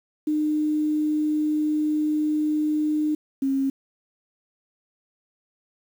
sine tone pair in turn, 304.2 / 271 Hz, D#4 / C#4, -39 / -39 cents, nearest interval major second, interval 200 cents, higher first, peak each -20 dBFS, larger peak neither, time 0.27-3.15 / 3.42-3.7 s, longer first, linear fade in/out 5 ms, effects 8-bit

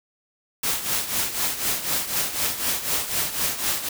white noise with tremolo, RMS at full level -22 dBFS, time 0.63-3.89 s, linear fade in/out 5 ms, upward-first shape triangle, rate 4 Hz, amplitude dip 75%, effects none

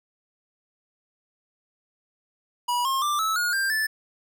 square tone with pitch steps, 971 / 1071.2 / 1181.7 / 1303.6 / 1438.1 / 1586.5 / 1750.2 Hz, B5 / C6 / D6 / E6 / F#6 / G6 / A6, -30 / +40 / +10 / -20 / -50 / +20 / -10 cents, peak -23 dBFS, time 2.68-3.87 s, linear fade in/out 10 ms, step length 170 ms, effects none

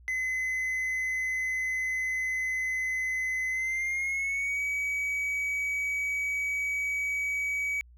triangle tone with pitch glide, 2036 to 2272 Hz, C7 to C#7, -48 to +42 cents, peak -26 dBFS, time 0.08-7.81 s, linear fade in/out 0 ms, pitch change +190 cents, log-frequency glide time 3.5-4.62 s, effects added 60 Hz sine -51 dBFS peak until 7.97 s

